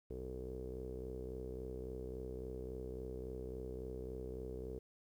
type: tone with low-pass filter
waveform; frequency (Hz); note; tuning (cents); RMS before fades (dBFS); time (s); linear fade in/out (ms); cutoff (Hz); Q
sawtooth; 63.6; C2; -48; -45; 0.1-4.79; 5; 430; 8.8
effects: 12-bit